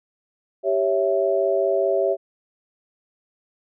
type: chord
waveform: sine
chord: C# diminished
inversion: second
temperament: equal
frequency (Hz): 392 / 554.4 / 659.3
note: G4 / C#5 / E5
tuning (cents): 0 / 0 / 0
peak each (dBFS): -22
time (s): 0.63-2.17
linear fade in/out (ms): 50
effects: none